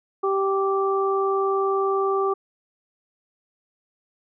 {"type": "harmonic tone", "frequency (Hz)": 390, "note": "G4", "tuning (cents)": -9, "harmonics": [1, 2, 3], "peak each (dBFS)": [-21, -29, -25], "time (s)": [0.23, 2.34], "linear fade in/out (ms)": 10, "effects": []}